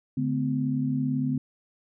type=tone cluster; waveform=sine; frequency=143.8 / 216 / 254.1 Hz; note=D3 / A3 / B3; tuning=-36 / -32 / +49 cents; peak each=-28 / -33 / -26 dBFS; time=0.17-1.38 s; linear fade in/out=5 ms; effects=none